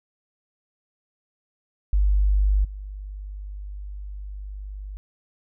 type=tone with level steps; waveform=sine; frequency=49.75 Hz; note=G1; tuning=26 cents sharp; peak=-16 / -32 dBFS; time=1.93-4.97 s; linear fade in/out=0 ms; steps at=2.64 s; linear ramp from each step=10 ms; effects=none